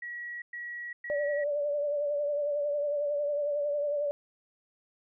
sine tone bursts, 1919 Hz, A#6, 50 cents sharp, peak -36 dBFS, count 3, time 0.02-1.44 s, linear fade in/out 5 ms, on 400 ms, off 110 ms
sine tone with vibrato, 582 Hz, D5, 16 cents flat, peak -27 dBFS, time 1.1-4.11 s, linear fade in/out 0 ms, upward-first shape triangle, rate 11 Hz, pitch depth 48 cents each way
effects none

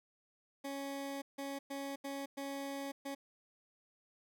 20% pulse tone bursts at uneven times, 277.2 Hz, C#4, in tune, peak -35 dBFS, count 6, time 0.64-1.22 / 1.38-1.59 / 1.7-1.96 / 2.04-2.26 / 2.37-2.92 / 3.05-3.15 s, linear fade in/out 10 ms, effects none

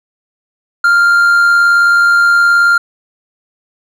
triangle tone with amplitude modulation, 1396 Hz, F6, 1 cent flat, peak -3 dBFS, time 0.84-2.78 s, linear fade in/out 5 ms, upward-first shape sine, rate 78.9 Hz, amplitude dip 25%, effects none

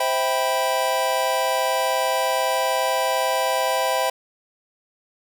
square chord, C major seventh, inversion none, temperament equal with one note detuned, 523.3 / 652.4 / 784 / 987.8 Hz, C5 / E5 / G5 / B5, 0 / -18 / 0 / 0 cents, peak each -26 dBFS, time 0-4.1 s, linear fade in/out 5 ms, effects none

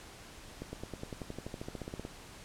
accelerating click train, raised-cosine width 2 ms, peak -26 dBFS, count 19, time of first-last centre 0.62-2.051 s, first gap 110 ms, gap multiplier 0.96, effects pink hiss -51 dBFS RMS until 2.44 s + low-pass 10000 Hz 12 dB/octave

